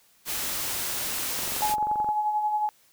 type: noise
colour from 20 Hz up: white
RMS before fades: -30 dBFS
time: 0.25-1.76 s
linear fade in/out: 50 ms
type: click train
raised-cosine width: 1 ms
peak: -24 dBFS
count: 17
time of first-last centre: 1.39-2.089 s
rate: 22.9 Hz
type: tone with tremolo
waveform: sine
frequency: 846 Hz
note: G#5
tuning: 32 cents sharp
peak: -21 dBFS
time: 1.62-2.69 s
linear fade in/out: 0 ms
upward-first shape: sine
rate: 11 Hz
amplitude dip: 45%
effects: white hiss -61 dBFS RMS until 2.92 s